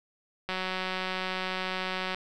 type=click train; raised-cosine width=0.3 ms; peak=-16 dBFS; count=309; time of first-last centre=0.49-2.146 s; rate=186 Hz; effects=none